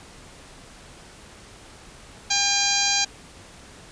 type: harmonic tone with a mistuned harmonic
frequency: 804 Hz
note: G5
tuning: 44 cents sharp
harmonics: 1 / 2 / 3 / 4 / 5 / 6 / 7 / 8 / 9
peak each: -29 / -31 / -28 / -31 / -26 / -26 / -29 / -26 / -31 dBFS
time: 2.3-3.05 s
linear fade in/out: 10 ms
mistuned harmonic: 6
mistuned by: -28 cents
effects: pink hiss -46 dBFS RMS until 3.91 s + resampled to 22050 Hz